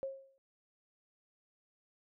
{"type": "tone with exponential decay", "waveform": "sine", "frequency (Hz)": 540, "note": "C#5", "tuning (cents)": -45, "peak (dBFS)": -33, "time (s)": [0.03, 0.38], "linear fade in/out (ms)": 0, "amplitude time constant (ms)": 76, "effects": []}